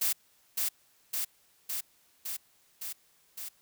blue noise with echo, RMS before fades -28 dBFS, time 0.01-0.13 s, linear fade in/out 10 ms, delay 560 ms, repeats 6, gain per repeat -2 dB, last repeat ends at 3.49 s, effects white hiss -66 dBFS RMS until 3.61 s

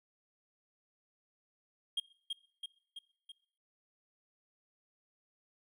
triangle tone with echo, 3233 Hz, G#7, 47 cents flat, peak -29 dBFS, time 1.97-2 s, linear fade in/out 5 ms, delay 330 ms, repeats 4, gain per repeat -4 dB, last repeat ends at 3.32 s, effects noise-tail reverb RT60 0.6 s tail -21 dB re dry

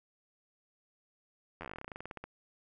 slowing click train, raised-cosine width 0.5 ms, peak -27 dBFS, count 21, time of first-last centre 1.61-2.24 s, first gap 11 ms, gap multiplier 1.1, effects none

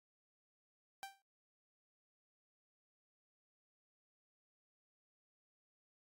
sawtooth tone with exponential decay, 784 Hz, G5, in tune, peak -38 dBFS, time 1.03-1.22 s, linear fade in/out 0 ms, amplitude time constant 40 ms, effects AAC 48 kbps

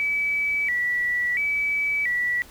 sine tone with vibrato, 2115 Hz, C7, 18 cents sharp, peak -21 dBFS, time 0-2.42 s, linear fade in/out 0 ms, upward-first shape square, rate 0.73 Hz, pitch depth 140 cents each way, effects pink hiss -48 dBFS RMS until 2.5 s

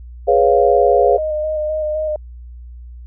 sine chord, C# dominant seventh, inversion second, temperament equal, 415.3 / 493.9 / 554.4 / 698.5 Hz, G#4 / B4 / C#5 / E#5, 0 / 0 / 0 / 0 cents, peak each -15 dBFS, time 0.27-1.18 s, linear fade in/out 20 ms
sine tone with vibrato, 615 Hz, D#5, 20 cents flat, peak -17 dBFS, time 1.18-2.16 s, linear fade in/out 2 ms, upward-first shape square, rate 3.9 Hz, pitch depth 17 cents each way
effects added 60 Hz sine -32 dBFS peak until 3.06 s

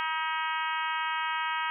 harmonic tone, 317.7 Hz, D#4, 36 cents sharp, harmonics 3 / 4 / 5 / 6 / 7 / 8 / 9 / 10, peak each -32 / -34 / -36 / -38 / -39 / -40 / -41 / -42 dBFS, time 0-1.7 s, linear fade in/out 0 ms, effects none

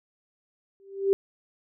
sine tone with exponential growth, 392 Hz, G4, in tune, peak -15 dBFS, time 0.8-1.13 s, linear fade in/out 0 ms, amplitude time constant 71 ms, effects none

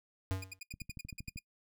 square tone with exponential decay, 94.7 Hz, F#2, 41 cents sharp, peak -30 dBFS, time 0.31-0.59 s, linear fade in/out 0 ms, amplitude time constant 60 ms
sawtooth tone bursts, 2444 Hz, D#7, 32 cents flat, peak -38 dBFS, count 11, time 0.42-1.391 s, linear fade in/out 5 ms, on 21 ms, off 74 ms
click train, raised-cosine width 5 ms, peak -33 dBFS, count 9, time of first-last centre 0.74-1.36 s, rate 12.9 Hz
effects noise-tail reverb RT60 0.1 s tail -22 dB re dry

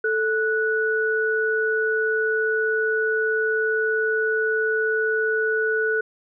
sine tone pair together, 439.6 / 1475 Hz, A4 / F#6, -2 / -6 cents, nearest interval octave + major sixth, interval 2096 cents, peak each -22 dBFS, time 0.04-6.01 s, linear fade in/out 5 ms, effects none

